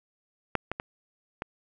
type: clicks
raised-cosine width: 0.5 ms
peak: -9 / -15 / -17 / -17 dBFS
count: 4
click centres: 0.553 / 0.716 / 0.799 / 1.421 s
effects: none